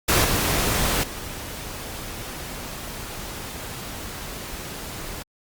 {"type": "noise with level steps", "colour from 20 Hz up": "pink", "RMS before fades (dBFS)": [-18, -22, -34], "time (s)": [0.08, 5.23], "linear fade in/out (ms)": 10, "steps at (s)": [0.24, 1.03], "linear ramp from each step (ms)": 5, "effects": ["Opus 48 kbps"]}